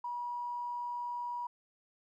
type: tone with tanh clipping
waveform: triangle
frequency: 966 Hz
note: B5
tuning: 39 cents flat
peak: -35 dBFS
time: 0.04-1.47 s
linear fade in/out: 5 ms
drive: 3 dB
effects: none